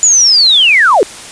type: linear sweep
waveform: sine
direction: down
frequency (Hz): 7040 to 342.6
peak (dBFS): -4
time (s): 0.03-1.03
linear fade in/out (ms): 0
effects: white hiss -29 dBFS RMS until 1.31 s + resampled to 22050 Hz